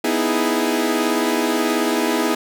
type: chord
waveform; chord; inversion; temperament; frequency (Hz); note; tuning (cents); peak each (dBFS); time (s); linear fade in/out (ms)
sawtooth; E major seventh; second; equal; 246.9 / 311.1 / 329.6 / 415.3; B3 / D#4 / E4 / G#4; 0 / 0 / 0 / 0; -19; 0.04-2.35; 5
effects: none